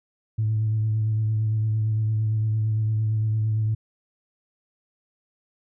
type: tone with vibrato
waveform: sine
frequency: 108.9 Hz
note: A2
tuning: 17 cents flat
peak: -19 dBFS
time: 0.38-3.75 s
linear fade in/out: 10 ms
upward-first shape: sine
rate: 8.8 Hz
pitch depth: 23 cents each way
effects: tanh soft clip ceiling -16 dBFS